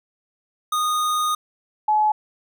square / sine tone pair in turn, 1234 / 852.9 Hz, D#6 / G#5, -15 / +46 cents, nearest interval tritone, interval 639 cents, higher first, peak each -20 / -15 dBFS, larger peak second, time 0.72-1.35 / 1.88-2.12 s, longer first, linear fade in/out 5 ms, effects none

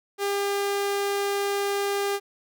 sawtooth tone, 401.3 Hz, G4, 41 cents sharp, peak -20 dBFS, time 0.18-2.2 s, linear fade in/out 50 ms, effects none

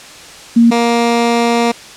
sine / 15% pulse tone pair in turn, 233.1 / 234.9 Hz, A#3 / A#3, 0 / +13 cents, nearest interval unison, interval 13 cents, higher second, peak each -4 dBFS, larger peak neither, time 0.56-0.71 / 0.71-1.72 s, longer second, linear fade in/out 10 ms, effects white hiss -34 dBFS RMS until 1.96 s + low-pass 7000 Hz 12 dB/octave

